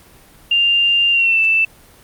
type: tone with pitch glide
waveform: sine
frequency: 2794 to 2652 Hz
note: F7 to E7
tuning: 0 to +10 cents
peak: -11 dBFS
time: 0.51-1.65 s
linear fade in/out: 5 ms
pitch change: -90 cents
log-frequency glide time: 1.11-1.4 s
effects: pink hiss -46 dBFS RMS until 2.03 s + Opus 32 kbps